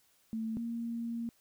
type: tone pair in turn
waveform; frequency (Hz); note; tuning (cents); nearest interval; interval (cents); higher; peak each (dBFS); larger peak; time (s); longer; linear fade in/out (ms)
sine; 222.9 / 232.6; A3 / A#3; +23 / -4; minor second; 73; second; -33 / -34; first; 0.33-0.57 / 0.57-1.29; second; 0
effects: white hiss -69 dBFS RMS until 1.4 s